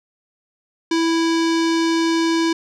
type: tone with low-pass filter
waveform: square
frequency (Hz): 329.6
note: E4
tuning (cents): 0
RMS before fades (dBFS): -18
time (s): 0.91-2.53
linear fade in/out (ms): 5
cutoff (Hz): 5400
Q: 1.6
effects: none